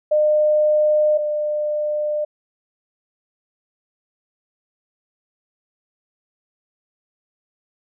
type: tone pair in turn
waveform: sine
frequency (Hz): 606 / 600.4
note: D#5 / D5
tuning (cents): -46 / +38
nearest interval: unison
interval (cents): 16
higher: first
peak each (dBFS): -13 / -19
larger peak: first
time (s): 0.11-1.18 / 1.18-2.25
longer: neither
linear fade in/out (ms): 10
effects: none